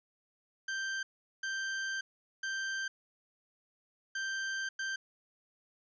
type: tone bursts at uneven times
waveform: 40% pulse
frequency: 1568 Hz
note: G6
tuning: in tune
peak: -33 dBFS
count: 5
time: 0.68-1.03 / 1.43-2.01 / 2.43-2.88 / 4.15-4.69 / 4.79-4.96 s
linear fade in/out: 5 ms
effects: resampled to 16000 Hz